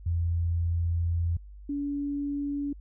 sine tone pair in turn, 84.8 / 285.2 Hz, E2 / C#4, +50 / +49 cents, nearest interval octave + major sixth, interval 2099 cents, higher second, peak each -24 / -28 dBFS, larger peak first, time 0.06-1.37 / 1.69-2.73 s, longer first, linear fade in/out 5 ms, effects added 50 Hz sine -43 dBFS peak until 2.8 s

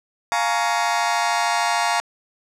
sawtooth chord, Bb minor seventh, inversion second, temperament just, 699.2 / 839.1 / 932.3 / 1118.8 Hz, F5 / Ab5 / Bb5 / Db6, +2 / +18 / 0 / +16 cents, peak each -19 / -21 / -19 / -23 dBFS, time 0.32-2 s, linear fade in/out 0 ms, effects low-pass 8000 Hz 12 dB/octave

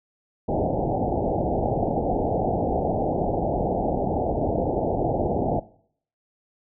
white low-pass noise, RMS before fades -24 dBFS, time 0.48-5.6 s, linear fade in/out 10 ms, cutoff 820 Hz, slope 96 dB/octave, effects noise-tail reverb RT60 0.6 s tail -20 dB re dry

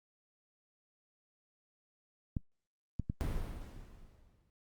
clicks, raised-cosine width 5 ms, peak -22 dBFS, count 3, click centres 2.368 / 2.997 / 3.099 s
brown noise with exponential decay, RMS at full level -32 dBFS, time 3.21-4.5 s, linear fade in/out 0 ms, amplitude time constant 280 ms
effects noise-tail reverb RT60 0.1 s tail -24 dB re dry + Opus 48 kbps

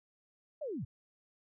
sine linear sweep, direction down, 639 to 84.1 Hz, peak -36 dBFS, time 0.61-0.85 s, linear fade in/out 10 ms, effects none

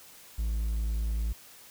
triangle tone, 55.2 Hz, A1, 6 cents sharp, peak -25 dBFS, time 0.38-1.33 s, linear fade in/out 10 ms, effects white hiss -52 dBFS RMS until 1.7 s

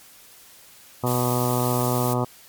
harmonic tone, 123.47 Hz, B2, in tune, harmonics 1 / 2 / 3 / 4 / 5 / 6 / 7 / 8 / 9 / 10, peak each -24 / -27 / -29 / -30 / -31 / -32 / -32 / -33 / -34 / -34 dBFS, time 1.03-2.25 s, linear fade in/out 10 ms
blue noise, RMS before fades -31 dBFS, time 1.06-2.14 s, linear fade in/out 10 ms
effects white hiss -49 dBFS RMS until 2.48 s + MP3 96 kbps

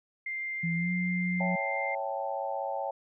sine tone, 2098 Hz, C7, 4 cents sharp, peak -32 dBFS, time 0.26-1.95 s, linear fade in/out 5 ms
sine tone with pitch glide, 168.6 to 179.66 Hz, E3 to F3, +39 to +49 cents, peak -28 dBFS, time 0.63-1.56 s, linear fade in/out 10 ms, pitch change +110 cents, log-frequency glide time 0.76-0.91 s
sine chord, A dominant seventh, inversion first, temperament equal, 554.4 / 659.3 / 784 / 880 Hz, C#5 / E5 / G5 / A5, 0 / 0 / 0 / 0 cents, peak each -35 / -38 / -35 / -37 dBFS, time 1.4-2.91 s, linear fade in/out 5 ms
effects none

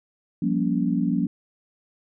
sine chord, G half-diminished seventh, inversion third, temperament just, 176.4 / 196 / 235.2 / 282.2 Hz, F3 / G3 / Bb3 / Db4, +18 / 0 / +16 / +31 cents, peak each -25 / -27 / -25 / -26 dBFS, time 0.42-1.27 s, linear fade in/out 5 ms, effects none

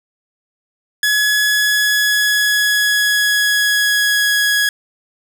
sawtooth tone with pitch glide, 1692 to 1668.7 Hz, G#6 to G#6, +32 to +8 cents, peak -9 dBFS, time 1.03-4.69 s, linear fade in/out 2 ms, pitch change -24 cents, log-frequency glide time 1.45-4.3 s, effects none

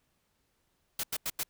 white noise bursts, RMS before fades -33 dBFS, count 4, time 0.99-1.434 s, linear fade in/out 5 ms, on 45 ms, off 88 ms, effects pink hiss -75 dBFS RMS until 1.49 s

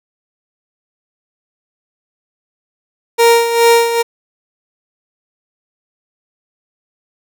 30% pulse tone with tremolo, 466.2 Hz, A#4, in tune, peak -3 dBFS, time 3.18-4.03 s, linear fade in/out 20 ms, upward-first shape sine, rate 2.4 Hz, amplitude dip 65%, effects none

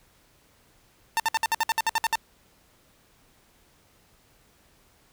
sawtooth tone bursts, 899 Hz, A5, 37 cents sharp, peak -17 dBFS, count 12, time 1.17-2.155 s, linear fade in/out 0 ms, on 28 ms, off 59 ms, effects pink hiss -61 dBFS RMS until 5.12 s

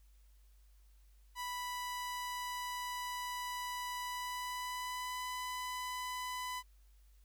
sawtooth tone with pitch glide, 987.8 to 1001 Hz, B5 to B5, 0 to +23 cents, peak -35 dBFS, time 1.35-6.63 s, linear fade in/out 50 ms, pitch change +23 cents, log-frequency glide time 4.01-5.22 s, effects added 50 Hz sine -60 dBFS peak until 7.24 s + white hiss -75 dBFS RMS until 7.24 s

